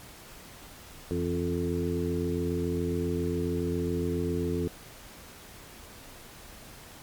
harmonic tone with a mistuned harmonic, 87.31 Hz, F2, in tune, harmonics 1 / 2 / 3 / 4 / 5, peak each -33 / -33 / -33 / -33 / -33 dBFS, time 1.11-4.68 s, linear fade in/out 0 ms, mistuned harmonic 2, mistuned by -65 cents, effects pink hiss -48 dBFS RMS until 7.02 s + MP3 96 kbps

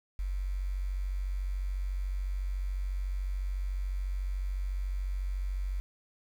sine tone with quantisation, 46.96 Hz, F#1, 26 cents sharp, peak -30 dBFS, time 0.19-5.8 s, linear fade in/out 0 ms, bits 9, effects none

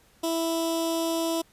15% pulse tone with notch filter, 329.6 Hz, E4, in tune, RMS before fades -27 dBFS, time 0.23-1.42 s, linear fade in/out 10 ms, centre 1600 Hz, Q 0.63, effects pink hiss -60 dBFS RMS until 1.52 s + resampled to 32000 Hz

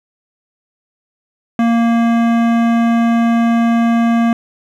sine tone with hard clipping, 232.1 Hz, A#3, 7 cents flat, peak -12 dBFS, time 1.59-4.33 s, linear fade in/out 2 ms, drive 16 dB, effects none

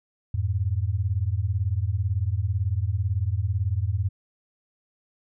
sine beating tone pair, 87.5 / 105.5 Hz, F2 / G#2, +4 / +28 cents, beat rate 18 Hz, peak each -25 dBFS, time 0.34-4.09 s, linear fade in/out 5 ms, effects none

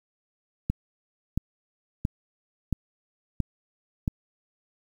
click train, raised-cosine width 5 ms, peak -12 dBFS, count 6, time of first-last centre 0.7-4.078 s, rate 1.48 Hz, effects 8-bit

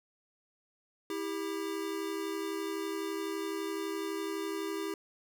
square tone pair together, 326.1 / 398 Hz, E4 / G4, -19 / +26 cents, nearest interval minor third, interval 345 cents, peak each -38 / -37 dBFS, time 1.1-4.94 s, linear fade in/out 2 ms, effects none

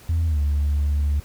sine tone with pitch glide, 82.41 to 72.58 Hz, E2 to D2, 0 to -20 cents, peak -16 dBFS, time 0.09-1.2 s, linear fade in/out 5 ms, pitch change -220 cents, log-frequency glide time 0.26-0.39 s, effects tanh soft clip ceiling -16 dBFS + pink hiss -48 dBFS RMS until 1.24 s

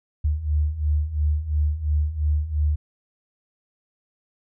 sine beating tone pair, 73.42 / 76.32 Hz, D2 / D#2, 0 / -33 cents, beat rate 2.9 Hz, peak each -25 / -21 dBFS, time 0.24-2.76 s, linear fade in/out 10 ms, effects none

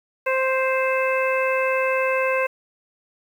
harmonic tone, 524 Hz, C5, 2 cents sharp, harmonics 1 / 2 / 3 / 4 / 5, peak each -21 / -26 / -28 / -29 / -27 dBFS, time 0.26-2.47 s, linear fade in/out 10 ms, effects 8-bit

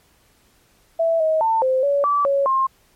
sine tone with pitch steps, 660 / 633 / 896 / 520 / 566 / 1156 / 556 / 1063 Hz, E5 / D#5 / A5 / C5 / C#5 / D6 / C#5 / C6, +2 / +30 / +31 / -11 / +36 / -28 / +5 / +27 cents, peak -15 dBFS, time 0.99-2.67 s, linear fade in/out 10 ms, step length 210 ms, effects pink hiss -58 dBFS RMS until 2.95 s + MP3 64 kbps

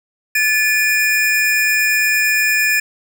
square tone pair together, 1738.4 / 2432 Hz, A6 / D#7, -21 / -40 cents, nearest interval tritone, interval 581 cents, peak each -17 / -16 dBFS, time 0.35-2.8 s, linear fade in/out 5 ms, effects none

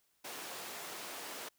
pink high-pass noise, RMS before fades -45 dBFS, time 0.24-1.49 s, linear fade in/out 10 ms, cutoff 400 Hz, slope 12 dB/octave, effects white hiss -75 dBFS RMS until 1.58 s

